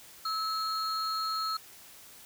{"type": "tone pair together", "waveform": "triangle", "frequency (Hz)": [1300, 4263], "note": ["E6", "C8"], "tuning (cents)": [-24, 32], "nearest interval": "octave + major sixth", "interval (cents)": 2056, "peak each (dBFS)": [-28, -32], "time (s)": [0.25, 1.57], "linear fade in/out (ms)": 5, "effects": ["tanh soft clip ceiling -25 dBFS", "white hiss -52 dBFS RMS until 2.25 s"]}